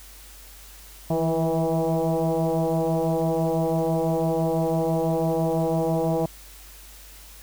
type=tone with frequency modulation; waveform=sine; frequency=160 Hz; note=D#3; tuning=49 cents sharp; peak=-20 dBFS; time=1.1-6.26 s; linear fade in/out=5 ms; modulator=163 Hz; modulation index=3.9; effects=added 49 Hz sine -46 dBFS peak until 7.42 s + white hiss -47 dBFS RMS until 7.42 s